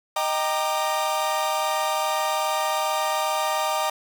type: chord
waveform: 45% pulse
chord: Eb major seventh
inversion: none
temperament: equal with one note detuned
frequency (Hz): 622.3 / 784 / 932.3 / 1197.3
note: Eb5 / G5 / Bb5 / D6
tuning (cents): 0 / 0 / 0 / +33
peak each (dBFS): -28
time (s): 0.16-3.9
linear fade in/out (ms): 5
effects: 9-bit